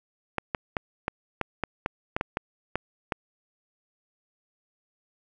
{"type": "clicks", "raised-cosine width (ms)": 0.5, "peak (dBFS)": -11, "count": 12, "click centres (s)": [0.383, 0.548, 0.768, 1.081, 1.413, 1.637, 1.861, 2.165, 2.211, 2.371, 2.756, 3.122], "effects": []}